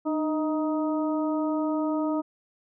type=harmonic tone with a mistuned harmonic; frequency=313.4 Hz; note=D#4; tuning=13 cents sharp; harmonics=1 / 2 / 3 / 4; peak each=-25 / -31 / -35 / -37 dBFS; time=0.05-2.22 s; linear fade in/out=20 ms; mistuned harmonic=1; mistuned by=-47 cents; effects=none